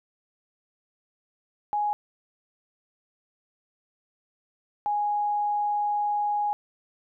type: tone pair in turn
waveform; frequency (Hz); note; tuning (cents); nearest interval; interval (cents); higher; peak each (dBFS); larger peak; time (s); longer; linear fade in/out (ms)
sine; 832 / 828.8; G#5 / G#5; +3 / -4; unison; 7; first; -23; neither; 1.73-1.93 / 4.86-6.53; second; 0
effects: none